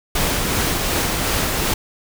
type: noise with tremolo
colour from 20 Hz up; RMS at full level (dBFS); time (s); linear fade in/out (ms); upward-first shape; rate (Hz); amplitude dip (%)
pink; -19; 0.15-1.74; 5; sine; 2.7; 25
effects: none